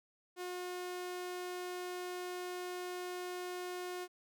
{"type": "tone", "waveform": "sawtooth", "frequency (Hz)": 360, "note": "F#4", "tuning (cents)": -47, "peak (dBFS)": -36, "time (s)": [0.36, 4.08], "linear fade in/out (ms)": 50, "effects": []}